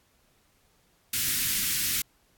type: band-stop noise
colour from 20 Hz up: white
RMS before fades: -27 dBFS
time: 1.13-2.02 s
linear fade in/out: 5 ms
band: 280 to 1600 Hz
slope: 24 dB/octave
effects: pink hiss -66 dBFS RMS until 2.37 s + AAC 64 kbps